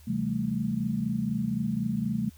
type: chord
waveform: sine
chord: A minor seventh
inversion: first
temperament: equal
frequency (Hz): 130.81 / 164.81 / 196 / 220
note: C3 / E3 / G3 / A3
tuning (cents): 0 / 0 / 0 / 0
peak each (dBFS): -34 / -35 / -31 / -29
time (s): 0.07-2.3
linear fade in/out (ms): 10
effects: added 76 Hz sine -50 dBFS peak until 2.37 s + white hiss -59 dBFS RMS until 2.37 s